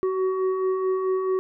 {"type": "tone with frequency modulation", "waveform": "sine", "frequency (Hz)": 376.8, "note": "F#4", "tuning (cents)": 32, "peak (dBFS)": -21, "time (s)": [0.03, 1.39], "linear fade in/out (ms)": 0, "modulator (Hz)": 749, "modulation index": 0.56, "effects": []}